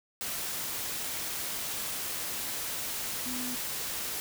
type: tone in noise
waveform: sine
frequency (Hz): 249.2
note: B3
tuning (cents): +16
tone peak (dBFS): -37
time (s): 3.26-3.55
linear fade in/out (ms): 0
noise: white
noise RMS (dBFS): -35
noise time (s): 0.21-4.2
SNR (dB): -5
effects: none